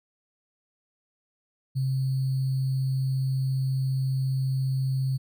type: tone with sample-and-hold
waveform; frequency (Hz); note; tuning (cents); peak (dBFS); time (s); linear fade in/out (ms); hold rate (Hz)
sine; 132.7; C3; +25; -23; 1.75-5.18; 20; 4410
effects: none